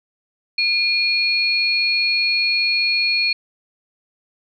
sine tone pair together, 2424 / 4319 Hz, D#7 / C#8, -46 / -46 cents, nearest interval minor seventh, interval 1000 cents, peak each -18 / -19 dBFS, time 0.58-3.33 s, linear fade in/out 5 ms, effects none

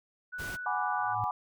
sine tone, 1480 Hz, F#6, in tune, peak -36 dBFS, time 0.32-1.15 s, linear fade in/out 20 ms
pink noise, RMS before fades -42 dBFS, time 0.38-0.57 s, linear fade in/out 20 ms
sine chord, G# half-diminished seventh, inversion third, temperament equal, 740 / 830.6 / 987.8 / 1174.7 Hz, F#5 / G#5 / B5 / D6, 0 / 0 / 0 / 0 cents, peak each -35 / -33 / -35 / -34 dBFS, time 0.66-1.31 s, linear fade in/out 2 ms
sine tone with exponential growth, 110 Hz, A2, in tune, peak -32 dBFS, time 0.95-1.24 s, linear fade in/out 0 ms, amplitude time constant 62 ms
effects none

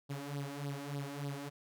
sawtooth tone with flanger, 141.7 Hz, C#3, 38 cents sharp, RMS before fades -41 dBFS, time 0.09-1.5 s, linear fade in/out 20 ms, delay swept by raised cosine 0.21 to 3.41 ms, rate 3.4 Hz, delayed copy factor +0.75, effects none

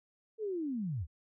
sine linear sweep, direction down, 452 to 64.1 Hz, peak -33 dBFS, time 0.38-1.07 s, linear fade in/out 50 ms, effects none

